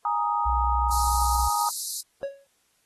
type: chord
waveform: sine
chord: Ab suspended second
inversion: none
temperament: just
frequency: 830.6 / 934.4 / 1245.9 Hz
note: Ab5 / Bb5 / Eb6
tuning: 0 / +4 / +2 cents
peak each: -28 / -26 / -27 dBFS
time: 0.05-1.69 s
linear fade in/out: 2 ms
type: tone with pitch glide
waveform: sine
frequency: 61.74 to 62.6 Hz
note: B1 to B1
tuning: 0 to +24 cents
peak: -24 dBFS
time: 0.45-1.49 s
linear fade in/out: 20 ms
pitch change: +24 cents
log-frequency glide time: 0.68-1.1 s
type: high-pass noise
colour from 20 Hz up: white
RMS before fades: -30 dBFS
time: 0.91-2.01 s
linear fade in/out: 5 ms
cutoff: 4000 Hz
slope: 96 dB/octave
type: tone with exponential decay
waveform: triangle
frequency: 554.4 Hz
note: C#5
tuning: in tune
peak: -23 dBFS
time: 2.23-2.47 s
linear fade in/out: 0 ms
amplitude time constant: 52 ms
effects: white hiss -68 dBFS RMS until 2.85 s + AAC 32 kbps